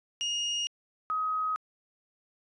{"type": "tone pair in turn", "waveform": ["35% pulse", "sine"], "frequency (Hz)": [2856, 1263.4], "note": ["F7", "D#6"], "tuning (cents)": [38, 26], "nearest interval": "octave + major second", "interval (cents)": 1412, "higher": "first", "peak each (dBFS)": -27, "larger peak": "neither", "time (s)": [[0.21, 0.67], [1.1, 1.56]], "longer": "neither", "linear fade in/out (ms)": 0, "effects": ["resampled to 22050 Hz"]}